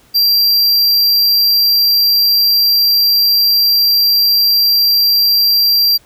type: tone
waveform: square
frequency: 4733 Hz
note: D8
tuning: 13 cents sharp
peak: -9 dBFS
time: 0.14-5.98 s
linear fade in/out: 20 ms
effects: pink hiss -49 dBFS RMS until 6.05 s